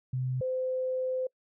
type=tone pair in turn; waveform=sine; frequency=128.6 / 514.4 Hz; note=C3 / C5; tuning=-30 / -30 cents; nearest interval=2 octaves; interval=2400 cents; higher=second; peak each=-28 dBFS; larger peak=neither; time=0.13-0.41 / 0.41-1.27 s; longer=second; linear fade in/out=5 ms; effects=noise-tail reverb RT60 0.1 s tail -25 dB re dry